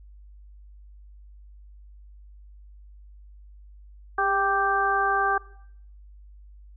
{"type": "harmonic tone with a mistuned harmonic", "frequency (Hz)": 392, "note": "G4", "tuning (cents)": 0, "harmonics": [1, 2, 3, 4], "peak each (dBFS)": [-30, -25, -25, -26], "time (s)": [4.18, 5.38], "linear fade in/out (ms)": 5, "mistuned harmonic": 1, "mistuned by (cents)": 33, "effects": ["noise-tail reverb RT60 0.7 s tail -21 dB re dry", "added 50 Hz sine -45 dBFS peak until 6.76 s"]}